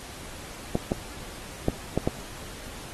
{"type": "clicks", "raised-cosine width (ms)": 2, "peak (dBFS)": -9, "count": 5, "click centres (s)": [0.754, 0.919, 1.684, 1.976, 2.075], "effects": ["pink hiss -42 dBFS RMS until 2.93 s", "AAC 32 kbps"]}